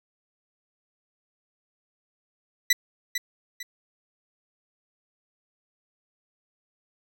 20% pulse tone with echo, 1975.5 Hz, B6, in tune, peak -11 dBFS, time 2.7-2.73 s, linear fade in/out 5 ms, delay 450 ms, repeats 2, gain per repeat -9 dB, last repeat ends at 3.63 s, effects none

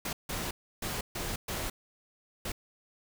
pink noise bursts at uneven times, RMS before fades -35 dBFS, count 6, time 0.05-0.13 / 0.29-0.51 / 0.82-1.01 / 1.15-1.36 / 1.48-1.7 / 2.45-2.52 s, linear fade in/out 5 ms, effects none

